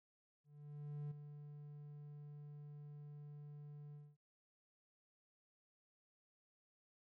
triangle tone with ADSR envelope, 146.83 Hz, D3, in tune, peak -40 dBFS, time 0.44-4.17 s, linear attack 670 ms, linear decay 10 ms, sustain -9 dB, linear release 230 ms, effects none

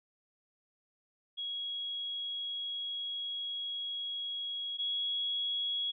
sine tone pair in turn, 3316 / 3333 Hz, G#7 / G#7, -3 / +5 cents, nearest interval unison, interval 8 cents, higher second, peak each -35 / -31 dBFS, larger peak second, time 1.37-4.78 / 4.78-5.92 s, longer first, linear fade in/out 20 ms, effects none

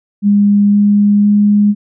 sine tone with pitch steps, 203.7 / 205 / 206.3 Hz, G#3 / G#3 / G#3, -33 / -22 / -11 cents, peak -6 dBFS, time 0.22-1.75 s, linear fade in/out 50 ms, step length 510 ms, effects none

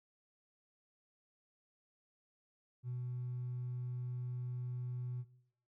triangle tone with hard clipping, 123.9 Hz, B2, 6 cents sharp, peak -38 dBFS, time 2.83-5.25 s, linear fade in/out 50 ms, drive 2 dB, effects noise-tail reverb RT60 0.7 s tail -17 dB re dry

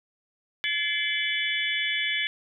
sine tone cluster, 1717 / 2081 / 2304 / 2997 / 3432 Hz, A6 / C7 / D7 / F#7 / A7, -43 / -10 / -34 / +22 / -44 cents, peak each -31 dBFS, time 0.64-2.27 s, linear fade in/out 0 ms, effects none

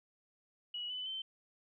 sine tone with pitch steps, 2923 / 3005 / 3090 Hz, F#7 / F#7 / G7, -22 / +26 / -26 cents, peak -38 dBFS, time 0.74-1.22 s, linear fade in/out 5 ms, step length 160 ms, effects none

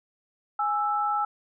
sine tone pair together, 830.6 / 1320.6 Hz, G#5 / E6, 0 / +3 cents, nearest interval minor sixth, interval 803 cents, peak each -26 dBFS, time 0.59-1.25 s, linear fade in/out 5 ms, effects none

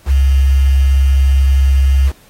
sine tone with quantisation, 67.7 Hz, C#2, 40 cents flat, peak -7 dBFS, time 0.06-2.12 s, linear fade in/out 50 ms, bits 5, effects pink hiss -47 dBFS RMS until 2.29 s + AAC 48 kbps

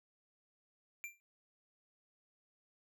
square tone with exponential decay, 2363 Hz, D7, 10 cents sharp, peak -39 dBFS, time 1.04-1.2 s, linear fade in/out 0 ms, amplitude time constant 33 ms, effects none

